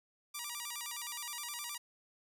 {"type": "tone with vibrato", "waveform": "5% pulse", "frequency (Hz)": 1060, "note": "C6", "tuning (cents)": 22, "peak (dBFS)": -28, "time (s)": [0.34, 1.78], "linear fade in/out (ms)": 10, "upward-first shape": "square", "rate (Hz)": 9.6, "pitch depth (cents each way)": 180, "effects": []}